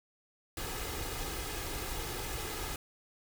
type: noise with comb filter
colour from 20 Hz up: pink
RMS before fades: -38 dBFS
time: 0.57-2.76 s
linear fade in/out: 2 ms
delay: 2.4 ms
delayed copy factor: +0.55
effects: none